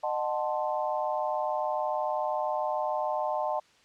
sine chord, D# diminished seventh, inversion none, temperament equal with one note detuned, 613 / 740 / 880 / 1046.5 Hz, D#5 / F#5 / A5 / C6, -26 / 0 / 0 / 0 cents, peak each -31 / -33 / -32 / -36 dBFS, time 0.03-3.6 s, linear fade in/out 10 ms, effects white hiss -61 dBFS RMS until 3.84 s + low-pass 5000 Hz 12 dB/octave

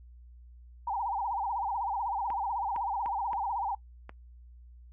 sine tone with vibrato, 868 Hz, A5, 24 cents flat, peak -29 dBFS, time 0.87-3.75 s, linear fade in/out 5 ms, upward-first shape sine, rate 16 Hz, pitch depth 200 cents each way
clicks, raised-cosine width 0.5 ms, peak -28 dBFS, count 5, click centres 2.303 / 2.762 / 3.06 / 3.332 / 4.094 s
effects noise-tail reverb RT60 0.1 s tail -21 dB re dry + added 60 Hz sine -49 dBFS peak until 4.92 s

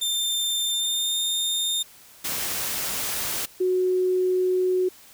sawtooth tone with pitch glide, 3589 to 3643 Hz, A7 to A#7, +34 to -41 cents, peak -20 dBFS, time 0.01-1.83 s, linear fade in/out 10 ms, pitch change +25 cents, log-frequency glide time 0.67-1.16 s
white noise, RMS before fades -28 dBFS, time 2.24-3.46 s, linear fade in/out 10 ms
sine tone, 368.1 Hz, F#4, 9 cents flat, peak -19 dBFS, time 3.6-4.89 s, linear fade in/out 10 ms
effects white hiss -50 dBFS RMS until 5.13 s

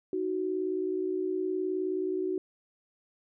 sine tone pair together, 312.9 / 372.1 Hz, D#4 / F#4, +10 / +10 cents, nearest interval minor third, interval 300 cents, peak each -34 / -29 dBFS, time 0.13-2.38 s, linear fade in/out 2 ms, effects none

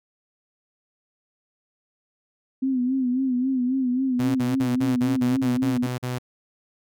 sine tone with vibrato, 256.5 Hz, C4, 34 cents flat, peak -20 dBFS, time 2.62-5.87 s, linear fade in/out 10 ms, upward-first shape sine, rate 3.7 Hz, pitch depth 77 cents each way
sawtooth tone bursts, 125.1 Hz, B2, 23 cents sharp, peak -22 dBFS, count 10, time 4.19-6.186 s, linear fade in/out 10 ms, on 160 ms, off 44 ms
effects none

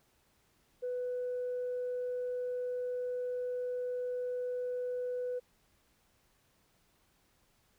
sine tone, 496.5 Hz, B4, 9 cents sharp, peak -32 dBFS, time 0.82-5.4 s, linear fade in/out 20 ms, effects tanh soft clip ceiling -30 dBFS + pink hiss -71 dBFS RMS until 7.78 s

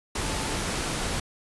sine tone in noise, 880 Hz, A5, in tune, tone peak -38 dBFS, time 0.22-0.55 s, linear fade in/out 5 ms, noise pink, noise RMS -29 dBFS, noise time 0.15-1.2 s, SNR -12 dB, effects resampled to 24000 Hz

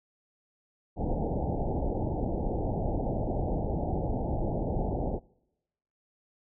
pink low-pass noise, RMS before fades -30 dBFS, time 0.96-5.2 s, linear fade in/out 50 ms, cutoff 850 Hz, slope 96 dB/octave, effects noise-tail reverb RT60 0.9 s tail -25 dB re dry

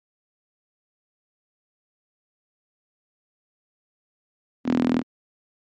sawtooth tone with high-pass filter, 41.2 Hz, E1, in tune, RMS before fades -21 dBFS, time 4.64-5.03 s, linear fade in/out 50 ms, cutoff 250 Hz, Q 6.8, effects low-pass 4000 Hz 12 dB/octave + MP3 48 kbps

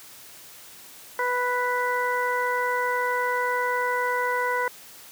harmonic tone, 493.9 Hz, B4, in tune, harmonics 1 / 2 / 3 / 4, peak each -28 / -26 / -29 / -30 dBFS, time 1.19-4.68 s, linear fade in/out 2 ms, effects white hiss -46 dBFS RMS until 5.11 s + high-pass 80 Hz 12 dB/octave

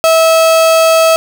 35% pulse tone, 650 Hz, E5, 24 cents flat, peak -4 dBFS, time 0.04-1.16 s, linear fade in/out 0 ms, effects none

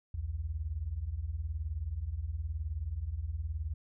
sine beating tone pair, 63.2 / 82.2 Hz, B1 / E2, +41 / -4 cents, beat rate 19 Hz, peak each -38 / -35 dBFS, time 0.14-3.74 s, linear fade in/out 5 ms, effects none

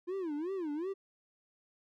triangle tone with vibrato, 337.2 Hz, E4, 39 cents sharp, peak -32 dBFS, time 0.07-0.94 s, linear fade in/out 20 ms, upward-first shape sine, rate 2.7 Hz, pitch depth 260 cents each way, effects none

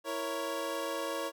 25% pulse chord, A# diminished, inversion second, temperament equal, 329.6 / 466.2 / 554.4 Hz, E4 / A#4 / C#5, 0 / 0 / 0 cents, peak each -36 / -36 / -32 dBFS, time 0.04-1.32 s, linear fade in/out 50 ms, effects none

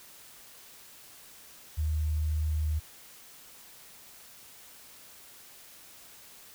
sine tone, 77.1 Hz, D#2, 15 cents flat, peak -26 dBFS, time 1.77-2.8 s, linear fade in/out 20 ms, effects white hiss -52 dBFS RMS until 6.54 s

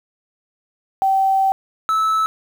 sine / triangle tone pair in turn, 773 / 1305.7 Hz, G5 / E6, -24 / -17 cents, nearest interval major sixth, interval 907 cents, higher second, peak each -13 dBFS, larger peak neither, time 1.02-1.52 / 1.89-2.26 s, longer first, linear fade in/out 0 ms, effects 7-bit

